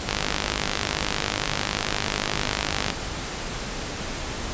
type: click train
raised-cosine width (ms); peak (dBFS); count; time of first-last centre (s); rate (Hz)
0.2; -5; 145; 0.09-2.902; 51.2
effects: pink hiss -31 dBFS RMS until 4.53 s + resampled to 16000 Hz